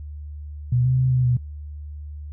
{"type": "tone with pitch steps", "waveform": "sine", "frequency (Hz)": [123.5, 128.5, 129.4, 127.3, 123.6], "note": ["B2", "C3", "C3", "C3", "B2"], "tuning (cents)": [0, -31, -19, -47, 2], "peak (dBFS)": -16, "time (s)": [0.72, 1.37], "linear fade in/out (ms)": 5, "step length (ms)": 130, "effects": ["noise-tail reverb RT60 0.1 s tail -22 dB re dry", "added 74 Hz sine -32 dBFS peak until 2.32 s"]}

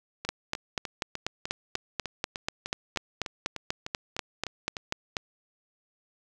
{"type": "two click trains", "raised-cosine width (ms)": 0.2, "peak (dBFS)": [-17, -11], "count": [16, 21], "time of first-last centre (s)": [[0.25, 4.768], [0.29, 5.168]], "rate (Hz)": [3.32, 4.1], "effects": []}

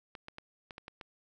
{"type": "clicks", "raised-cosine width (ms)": 0.3, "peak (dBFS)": -28, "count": 7, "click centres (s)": [0.152, 0.284, 0.384, 0.708, 0.781, 0.881, 1.012], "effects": []}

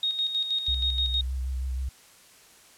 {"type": "tone with tremolo", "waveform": "sine", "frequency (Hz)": 3729, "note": "A#7", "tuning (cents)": 0, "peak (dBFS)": -23, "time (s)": [0.03, 1.21], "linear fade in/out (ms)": 2, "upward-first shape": "square", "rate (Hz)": 6.3, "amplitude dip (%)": 55}
{"type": "tone with vibrato", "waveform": "sine", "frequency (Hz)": 64.8, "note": "C2", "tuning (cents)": -16, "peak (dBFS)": -27, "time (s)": [0.68, 1.89], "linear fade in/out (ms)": 5, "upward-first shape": "sine", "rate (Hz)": 6.4, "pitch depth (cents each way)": 32}
{"effects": ["white hiss -54 dBFS RMS until 2.77 s", "low-pass 11000 Hz 12 dB/octave"]}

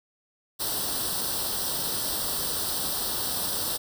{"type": "noise with comb filter", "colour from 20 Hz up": "white", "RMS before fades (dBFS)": -29, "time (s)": [0.59, 3.78], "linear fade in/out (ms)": 20, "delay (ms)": 0.22, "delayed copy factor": 0.8, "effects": []}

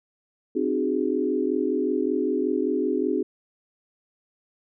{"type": "chord", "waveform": "sine", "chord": "Ab dominant seventh", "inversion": "first", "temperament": "equal with one note detuned", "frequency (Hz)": [261.6, 304.9, 370, 415.3], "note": ["C4", "Eb4", "Gb4", "Ab4"], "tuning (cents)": [0, -35, 0, 0], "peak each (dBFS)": -27, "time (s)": [0.55, 3.23], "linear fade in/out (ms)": 10, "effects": []}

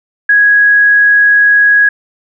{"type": "tone", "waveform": "sine", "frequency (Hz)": 1661.2, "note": "G#6", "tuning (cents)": 0, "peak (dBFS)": -4, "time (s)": [0.29, 1.89], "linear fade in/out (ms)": 5, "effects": []}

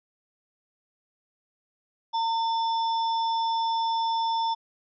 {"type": "tone with sample-and-hold", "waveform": "sine", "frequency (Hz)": 910, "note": "A#5", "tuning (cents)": -42, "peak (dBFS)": -23, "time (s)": [2.13, 4.55], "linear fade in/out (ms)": 20, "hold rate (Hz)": 4410, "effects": ["resampled to 16000 Hz"]}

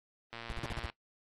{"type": "click train", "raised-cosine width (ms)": 0.3, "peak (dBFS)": -27, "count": 67, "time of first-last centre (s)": [0.33, 0.899], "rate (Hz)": 116}
{"type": "noise bursts", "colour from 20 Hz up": "brown", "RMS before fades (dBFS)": -37, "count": 6, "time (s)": [0.5, 0.86], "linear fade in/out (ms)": 0, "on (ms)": 25, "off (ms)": 42}
{"effects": ["noise-tail reverb RT60 0.1 s tail -20 dB re dry", "AAC 32 kbps"]}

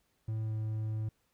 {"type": "tone with pitch glide", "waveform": "triangle", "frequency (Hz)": [110, 108.93], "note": ["A2", "A2"], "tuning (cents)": [0, -17], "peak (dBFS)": -30, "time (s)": [0.28, 1.09], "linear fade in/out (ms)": 5, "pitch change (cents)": -17, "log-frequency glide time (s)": [0.43, 0.53], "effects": ["pink hiss -75 dBFS RMS until 1.33 s"]}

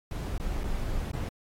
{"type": "noise with dropouts", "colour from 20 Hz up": "brown", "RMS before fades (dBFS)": -31, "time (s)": [0.11, 1.29], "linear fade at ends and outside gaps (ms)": 2, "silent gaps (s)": [[0.38, 0.399], [0.635, 0.639], [1.116, 1.133]], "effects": ["AAC 48 kbps"]}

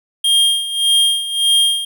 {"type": "tone with tremolo", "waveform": "square", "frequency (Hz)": 3220, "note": "G7", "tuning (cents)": 46, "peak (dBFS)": -10, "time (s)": [0.24, 1.85], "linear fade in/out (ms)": 5, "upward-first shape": "sine", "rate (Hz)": 1.7, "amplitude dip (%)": 75, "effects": []}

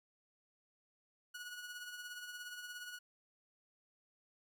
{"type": "tone with tremolo", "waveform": "sawtooth", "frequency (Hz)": 1460, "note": "F#6", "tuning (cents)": -24, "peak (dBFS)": -40, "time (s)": [1.34, 2.99], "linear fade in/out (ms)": 10, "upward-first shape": "triangle", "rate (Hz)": 17, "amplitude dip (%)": 55, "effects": []}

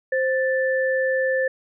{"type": "tone pair together", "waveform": "sine", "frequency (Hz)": [523.3, 1760], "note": ["C5", "A6"], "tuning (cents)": [0, 0], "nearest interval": "octave + major sixth", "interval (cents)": 2100, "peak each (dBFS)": [-20, -24], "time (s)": [0.12, 1.48], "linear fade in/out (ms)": 5, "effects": []}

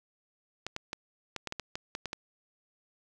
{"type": "clicks", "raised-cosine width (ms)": 0.2, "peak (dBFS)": -18, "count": 11, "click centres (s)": [0.666, 0.764, 0.931, 1.363, 1.473, 1.524, 1.597, 1.755, 1.951, 2.057, 2.131], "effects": []}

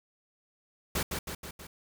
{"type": "noise with echo", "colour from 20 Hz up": "pink", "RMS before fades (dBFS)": -30, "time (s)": [0.95, 1.03], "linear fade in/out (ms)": 5, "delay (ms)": 160, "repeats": 4, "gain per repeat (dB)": -4, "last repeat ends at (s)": 1.67, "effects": []}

